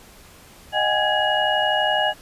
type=tone cluster; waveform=sine; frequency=618 / 752 / 824 / 1667 / 2892 Hz; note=D#5 / F#5 / G#5 / G#6 / F#7; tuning=-12 / +28 / -14 / +6 / -40 cents; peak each=-24 dBFS; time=0.72-2.14 s; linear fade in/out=50 ms; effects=pink hiss -47 dBFS RMS until 2.21 s + resampled to 32000 Hz